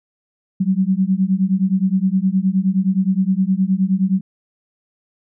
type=beating tone pair; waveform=sine; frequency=185 / 194.6 Hz; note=F#3 / G3; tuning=0 / -12 cents; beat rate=9.6 Hz; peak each=-17 dBFS; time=0.6-4.21 s; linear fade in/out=10 ms; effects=none